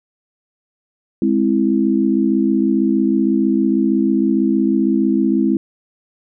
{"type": "chord", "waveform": "sine", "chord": "Ab augmented", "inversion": "none", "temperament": "equal with one note detuned", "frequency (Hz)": [207.7, 263.3, 329.6], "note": ["Ab3", "C4", "E4"], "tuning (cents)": [0, 11, 0], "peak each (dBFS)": -17, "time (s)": [1.22, 5.57], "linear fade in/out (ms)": 2, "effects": []}